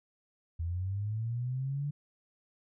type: linear sweep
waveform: sine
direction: up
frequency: 81 to 146.83 Hz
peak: -31 dBFS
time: 0.59-1.91 s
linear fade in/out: 10 ms
effects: none